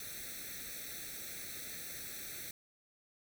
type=noise with comb filter; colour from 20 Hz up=white; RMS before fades=-45 dBFS; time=0-2.51 s; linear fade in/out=2 ms; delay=0.5 ms; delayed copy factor=+1; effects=none